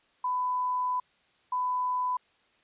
sine tone bursts at uneven times, 1000 Hz, B5, 21 cents sharp, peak -26 dBFS, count 2, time 0.24-1 / 1.52-2.17 s, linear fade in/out 5 ms, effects white hiss -66 dBFS RMS until 2.63 s + resampled to 8000 Hz

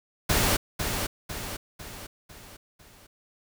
pink noise with echo, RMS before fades -23 dBFS, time 0.29-0.57 s, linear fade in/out 10 ms, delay 500 ms, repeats 5, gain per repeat -6 dB, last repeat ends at 3.07 s, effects none

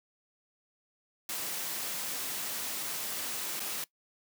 white noise with dropouts, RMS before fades -36 dBFS, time 1.29-3.84 s, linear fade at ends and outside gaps 2 ms, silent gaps 3.596-3.602 s, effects noise-tail reverb RT60 0.1 s tail -20 dB re dry + high-pass 150 Hz 12 dB/octave

